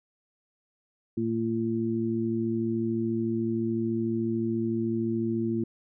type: harmonic tone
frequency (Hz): 113.8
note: A#2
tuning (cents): -41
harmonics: 1 / 2 / 3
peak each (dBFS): -34 / -28 / -29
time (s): 1.17-5.64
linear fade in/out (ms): 5
effects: none